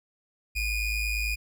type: ring-modulated tone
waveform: square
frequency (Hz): 1244.5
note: D#6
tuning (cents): 0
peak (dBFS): -24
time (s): 0.55-1.36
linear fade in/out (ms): 20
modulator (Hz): 1190
effects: 11-bit